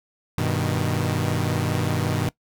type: chord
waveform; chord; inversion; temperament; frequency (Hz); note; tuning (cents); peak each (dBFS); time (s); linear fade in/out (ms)
sawtooth; G augmented; none; equal; 98 / 123.47 / 155.56; G2 / B2 / D#3; 0 / 0 / 0; -22; 0.38-2.29; 0
effects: noise-tail reverb RT60 0.1 s tail -20 dB re dry